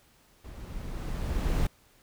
brown noise with level ramp, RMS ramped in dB -43 to -25 dBFS, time 0.44-1.67 s, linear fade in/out 5 ms, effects pink hiss -62 dBFS RMS until 2.02 s

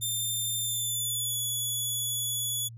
5% pulse tone with pitch glide, 3588 to 3406 Hz, A7 to G#7, +33 to +43 cents, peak -21 dBFS, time 0.01-2.69 s, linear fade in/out 20 ms, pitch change -90 cents, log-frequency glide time 0.6-1.37 s, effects added 115 Hz sine -42 dBFS peak until 2.77 s + resampled to 32000 Hz

